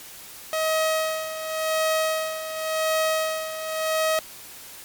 sawtooth tone with tremolo, 634 Hz, D#5, 32 cents sharp, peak -16 dBFS, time 0.53-4.19 s, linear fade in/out 0 ms, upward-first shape sine, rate 0.91 Hz, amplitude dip 70%, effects white hiss -42 dBFS RMS until 4.84 s + MP3 96 kbps

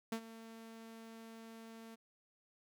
sawtooth tone with ADSR envelope, 225.8 Hz, A3, 45 cents sharp, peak -31 dBFS, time 0.12-1.96 s, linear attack 4 ms, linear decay 75 ms, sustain -16 dB, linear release 20 ms, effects none

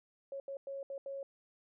sine tone bursts at uneven times, 550 Hz, C#5, 14 cents flat, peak -39 dBFS, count 5, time 0.32-0.4 / 0.48-0.57 / 0.67-0.83 / 0.9-0.98 / 1.06-1.23 s, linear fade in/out 2 ms, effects none

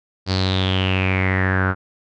sawtooth tone with low-pass filter sweep, 94 Hz, F#2, 28 cents sharp, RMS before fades -19 dBFS, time 0.26-1.75 s, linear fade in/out 50 ms, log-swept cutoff 4700 to 1400 Hz, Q 7.8, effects none

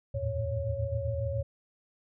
sine tone cluster, 76.2 / 84.9 / 107.9 / 115.2 / 554 Hz, D#2 / F2 / A2 / A#2 / C#5, -36 / -48 / -33 / -20 / -1 cents, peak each -38 / -36 / -35 / -35 / -34 dBFS, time 0.14-1.43 s, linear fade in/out 10 ms, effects none

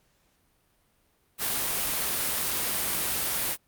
white noise, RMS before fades -28 dBFS, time 1.38-3.57 s, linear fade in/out 50 ms, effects pink hiss -68 dBFS RMS until 3.67 s + Opus 48 kbps

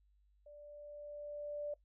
sine tone with level ramp, 587.3 Hz, D5, in tune, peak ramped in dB -53 to -37 dBFS, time 0.46-1.74 s, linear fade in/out 5 ms, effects noise-tail reverb RT60 0.1 s tail -21 dB re dry + added 50 Hz sine -68 dBFS peak until 1.84 s

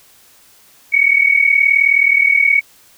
sine tone pair together, 2217 / 2256 Hz, C#7 / C#7, 0 / +30 cents, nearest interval unison, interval 30 cents, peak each -12 dBFS, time 0.92-2.61 s, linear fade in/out 20 ms, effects white hiss -48 dBFS RMS until 2.97 s

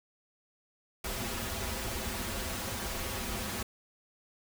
pink noise with comb filter, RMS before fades -36 dBFS, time 1.04-3.63 s, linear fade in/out 5 ms, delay 6.7 ms, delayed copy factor -0.8, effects none

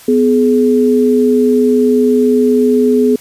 sine tone pair together, 249.9 / 422.2 Hz, B3 / G#4, +21 / +29 cents, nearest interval major sixth, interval 908 cents, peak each -10 dBFS, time 0.08-3.16 s, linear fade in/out 5 ms, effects white hiss -38 dBFS RMS until 3.2 s + resampled to 32000 Hz

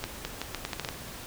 accelerating click train, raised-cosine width 0.2 ms, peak -14 dBFS, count 9, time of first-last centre 0.04-0.888 s, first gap 210 ms, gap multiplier 0.79, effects pink hiss -42 dBFS RMS until 1.26 s

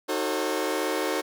sawtooth chord, D# diminished seventh, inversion none, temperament just, 311.1 / 373.4 / 448 / 537.6 Hz, D#4 / F#4 / A4 / C5, 0 / +16 / +31 / +47 cents, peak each -27 dBFS, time 0.08-1.22 s, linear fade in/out 20 ms, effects none

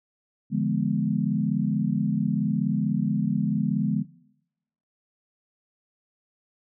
sine chord, D diminished seventh, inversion none, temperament equal with one note detuned, 146.83 / 171.32 / 207.7 / 246.9 Hz, D3 / F3 / Ab3 / Cb4, 0 / -33 / 0 / 0 cents, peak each -28 / -29 / -25 / -29 dBFS, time 0.5-4.05 s, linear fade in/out 50 ms, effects noise-tail reverb RT60 0.9 s tail -22 dB re dry

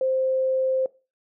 sine tone, 523.3 Hz, C5, in tune, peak -20 dBFS, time 0.01-0.86 s, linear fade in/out 2 ms, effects noise-tail reverb RT60 0.3 s tail -20 dB re dry

